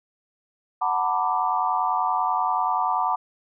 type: chord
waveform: sine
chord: B minor seventh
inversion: second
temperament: equal with one note detuned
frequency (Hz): 740 / 897.5 / 987.8 / 1174.7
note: F#5 / A5 / B5 / D6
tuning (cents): 0 / +34 / 0 / 0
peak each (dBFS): -26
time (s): 0.81-3.16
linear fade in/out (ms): 10
effects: none